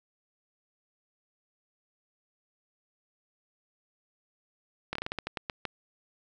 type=slowing click train; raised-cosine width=0.3 ms; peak=-16 dBFS; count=11; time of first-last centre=4.93-5.653 s; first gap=24 ms; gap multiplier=1.23; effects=none